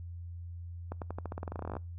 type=accelerating click train; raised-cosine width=1 ms; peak=-24 dBFS; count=20; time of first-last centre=0.92-1.768 s; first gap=98 ms; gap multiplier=0.9; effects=noise-tail reverb RT60 0.3 s tail -26 dB re dry + added 86 Hz sine -40 dBFS peak until 1.98 s